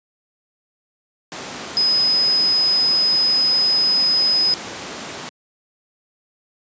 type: tone in noise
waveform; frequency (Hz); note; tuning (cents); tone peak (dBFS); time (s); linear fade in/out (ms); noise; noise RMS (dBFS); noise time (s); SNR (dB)
sine; 5040; D#8; +21; -14; 1.77-4.54; 0; pink; -30; 1.32-5.29; +13
effects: high-pass 200 Hz 12 dB/octave + resampled to 16000 Hz